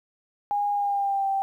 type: tone with pitch glide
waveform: sine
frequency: 818 to 782 Hz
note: G#5 to G5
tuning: -26 to -4 cents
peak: -22 dBFS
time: 0.51-1.42 s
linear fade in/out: 0 ms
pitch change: -78 cents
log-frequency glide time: 0.72-1.28 s
effects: 10-bit